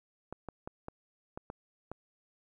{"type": "clicks", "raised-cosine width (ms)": 1, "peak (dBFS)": -26, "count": 7, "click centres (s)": [0.326, 0.487, 0.675, 0.884, 1.375, 1.501, 1.916], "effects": ["11-bit"]}